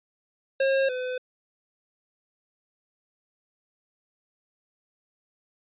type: tone pair in turn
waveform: square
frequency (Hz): 539 / 505.4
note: C#5 / B4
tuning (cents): -49 / +40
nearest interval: minor second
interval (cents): 111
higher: first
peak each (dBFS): -21 / -29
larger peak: first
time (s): 0.6-0.89 / 0.89-1.18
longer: neither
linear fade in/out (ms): 5
effects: resampled to 8000 Hz